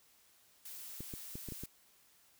blue noise, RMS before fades -48 dBFS, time 0.65-1.66 s, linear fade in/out 5 ms
clicks, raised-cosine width 3 ms, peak -31 dBFS, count 6, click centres 1.006 / 1.138 / 1.355 / 1.487 / 1.522 / 1.636 s
effects white hiss -67 dBFS RMS until 2.39 s

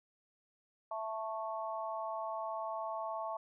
harmonic tone, 220.4 Hz, A3, 3 cents sharp, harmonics 3 / 4 / 5, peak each -40 / -41 / -42 dBFS, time 0.91-3.37 s, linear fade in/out 5 ms, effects none

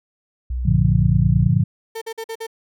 sine tone with pitch glide, 61.74 to 60.23 Hz, B1 to B1, 0 to -43 cents, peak -21 dBFS, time 0.5-1.48 s, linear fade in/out 5 ms, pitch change -43 cents, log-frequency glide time 0.68-1.14 s
sine chord, G minor seventh, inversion none, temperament just, 98 / 117.6 / 147 / 176.4 Hz, G2 / Bb2 / D3 / F3, 0 / +16 / +2 / +18 cents, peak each -21 / -18 / -18 / -20 dBFS, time 0.65-1.64 s, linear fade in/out 10 ms
35% pulse tone bursts, 450.6 Hz, A4, 41 cents sharp, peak -25 dBFS, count 5, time 1.95-2.468 s, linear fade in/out 10 ms, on 66 ms, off 47 ms
effects none

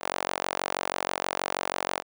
sawtooth tone with high-pass filter, 46.25 Hz, F#1, in tune, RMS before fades -31 dBFS, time 0-2.03 s, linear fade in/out 50 ms, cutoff 680 Hz, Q 1.4, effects none

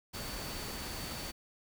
sine tone in noise, 4500 Hz, C#8, 25 cents sharp, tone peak -48 dBFS, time 0.13-1.32 s, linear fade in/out 20 ms, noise pink, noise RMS -41 dBFS, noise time 0.13-1.32 s, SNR -10 dB, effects none

